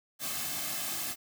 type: noise with comb filter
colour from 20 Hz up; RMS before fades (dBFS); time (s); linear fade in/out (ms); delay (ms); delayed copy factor
white; -35; 0.19-1.16; 50; 2.1; -0.7
effects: none